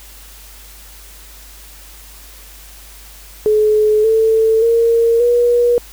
sine tone with pitch steps, 427.1 / 444.2 / 462 / 480.5 Hz, G#4 / A4 / A#4 / B4, +48 / +16 / -16 / -48 cents, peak -9 dBFS, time 3.46-5.78 s, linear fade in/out 0 ms, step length 580 ms, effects added 50 Hz sine -39 dBFS peak until 5.92 s + white hiss -40 dBFS RMS until 5.92 s

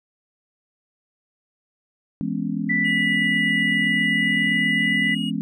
sine chord, C# minor seventh, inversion first, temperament just, 166.31 / 207.9 / 249.5 / 277.2 Hz, E3 / G#3 / B3 / C#4, +16 / +2 / +18 / 0 cents, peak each -29 / -26 / -29 / -29 dBFS, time 2.21-5.41 s, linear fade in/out 0 ms
sine tone with pitch glide, 1975.5 to 1988.1 Hz, B6 to B6, 0 to +11 cents, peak -19 dBFS, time 2.69-5.15 s, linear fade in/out 10 ms, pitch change +11 cents, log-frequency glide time 3.71-4.77 s
triangle tone, 2884 Hz, F#7, 45 cents flat, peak -27 dBFS, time 2.84-5.31 s, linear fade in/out 20 ms
effects none

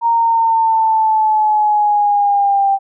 sine linear sweep, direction down, 932.3 to 784 Hz, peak -10 dBFS, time 0.01-2.79 s, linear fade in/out 50 ms, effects none

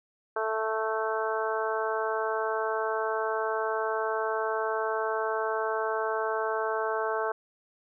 harmonic tone, 220 Hz, A3, in tune, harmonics 2 / 3 / 4 / 5 / 6 / 7, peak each -31 / -33 / -34 / -35 / -36 / -36 dBFS, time 0.36-7.32 s, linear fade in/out 5 ms, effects none

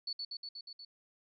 sine tone with echo, 4445 Hz, C#8, 4 cents sharp, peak -35 dBFS, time 0.07-0.13 s, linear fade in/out 5 ms, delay 120 ms, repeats 6, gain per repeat -2 dB, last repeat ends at 0.85 s, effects none

